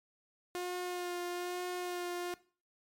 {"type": "tone with vibrato", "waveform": "sawtooth", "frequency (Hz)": 356.1, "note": "F4", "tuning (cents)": 34, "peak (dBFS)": -32, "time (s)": [0.55, 2.34], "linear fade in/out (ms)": 0, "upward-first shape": "sine", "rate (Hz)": 1.1, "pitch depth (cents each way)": 17, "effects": ["noise-tail reverb RT60 0.4 s tail -19 dB re dry", "MP3 96 kbps"]}